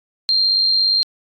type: tone with amplitude modulation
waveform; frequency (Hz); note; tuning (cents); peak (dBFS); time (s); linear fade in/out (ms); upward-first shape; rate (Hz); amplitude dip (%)
sine; 4186; C8; 0; -11; 0.29-1.03; 0; sine; 97.3; 45
effects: AAC 48 kbps